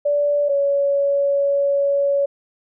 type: tone pair in turn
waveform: sine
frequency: 580 / 562.2 Hz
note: D5 / C#5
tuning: -22 / +24 cents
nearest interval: minor second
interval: 54 cents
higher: first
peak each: -15 dBFS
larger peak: neither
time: 0.05-0.49 / 0.49-2.26 s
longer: second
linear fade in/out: 10 ms
effects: none